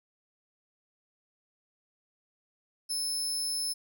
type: tone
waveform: 25% pulse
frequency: 5250 Hz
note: E8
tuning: 8 cents flat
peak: -25 dBFS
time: 2.89-3.74 s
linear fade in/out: 20 ms
effects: none